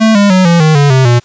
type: tone with pitch steps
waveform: square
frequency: 220.9 / 202.6 / 185.75 / 170.34 / 156.2 / 143.24 / 131.35 / 120.45 Hz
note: A3 / G#3 / F#3 / F3 / D#3 / D3 / C3 / B2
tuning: +7 / -43 / +7 / -43 / +7 / -43 / +7 / -43 cents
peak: -5 dBFS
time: 0-1.2 s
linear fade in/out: 20 ms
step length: 150 ms
effects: white hiss -45 dBFS RMS until 1.24 s + resampled to 16000 Hz